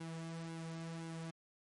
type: tone with flanger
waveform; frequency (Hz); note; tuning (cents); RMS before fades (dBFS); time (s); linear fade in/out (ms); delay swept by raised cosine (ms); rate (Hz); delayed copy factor
sawtooth; 164.3; E3; -5; -45; 0-1.31; 10; 1.6 to 4; 1.9; -0.6
effects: MP3 48 kbps